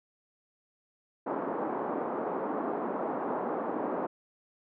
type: band-pass noise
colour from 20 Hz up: pink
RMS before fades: -33 dBFS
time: 1.26-4.07 s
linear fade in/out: 10 ms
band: 250 to 1100 Hz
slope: 24 dB/octave
effects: none